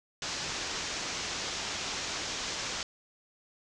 white low-pass noise, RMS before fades -36 dBFS, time 0.22-2.83 s, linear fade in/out 2 ms, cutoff 6800 Hz, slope 48 dB/octave, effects none

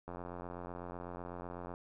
click train, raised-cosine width 1 ms, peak -30 dBFS, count 147, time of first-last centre 0.08-1.739 s, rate 88 Hz, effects none

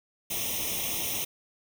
white noise with comb filter, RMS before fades -31 dBFS, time 0.3-1.25 s, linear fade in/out 10 ms, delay 0.33 ms, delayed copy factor +0.95, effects none

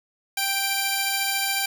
10% pulse tone pair together, 784 / 2366 Hz, G5 / D7, 0 / +12 cents, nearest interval octave + perfect fifth, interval 1912 cents, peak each -17 dBFS, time 0.37-1.66 s, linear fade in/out 5 ms, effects none

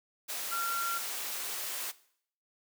sine tone in noise, 1375 Hz, F6, 27 cents flat, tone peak -31 dBFS, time 0.51-0.99 s, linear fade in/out 20 ms, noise white, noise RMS -37 dBFS, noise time 0.28-1.92 s, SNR +3 dB, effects noise-tail reverb RT60 0.6 s tail -18 dB re dry + high-pass 400 Hz 12 dB/octave

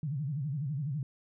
sine tone with vibrato, 143.1 Hz, D3, 45 cents flat, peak -31 dBFS, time 0.03-1.03 s, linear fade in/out 2 ms, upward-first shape sine, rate 12 Hz, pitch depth 190 cents each way, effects none

